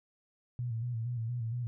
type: tone with vibrato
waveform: sine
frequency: 117.7 Hz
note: A#2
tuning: 17 cents sharp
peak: -32 dBFS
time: 0.59-1.67 s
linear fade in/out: 0 ms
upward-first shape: square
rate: 4.3 Hz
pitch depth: 65 cents each way
effects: none